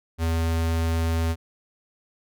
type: tone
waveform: square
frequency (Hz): 82.2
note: E2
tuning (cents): -4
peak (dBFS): -22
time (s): 0.18-1.36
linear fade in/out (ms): 50
effects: none